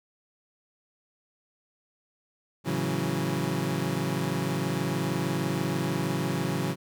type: chord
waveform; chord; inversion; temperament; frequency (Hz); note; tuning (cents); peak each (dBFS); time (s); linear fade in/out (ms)
25% pulse; F# minor seventh; first; equal; 110 / 138.59 / 164.81 / 185; A2 / C#3 / E3 / F#3; 0 / 0 / 0 / 0; -33 / -27 / -28 / -28; 2.64-6.76; 50
effects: none